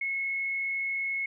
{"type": "tone with frequency modulation", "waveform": "sine", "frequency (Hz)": 2183, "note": "C#7", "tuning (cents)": -27, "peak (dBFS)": -28, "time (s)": [0.01, 1.26], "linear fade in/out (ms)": 5, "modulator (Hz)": 48.6, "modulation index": 0.37, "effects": []}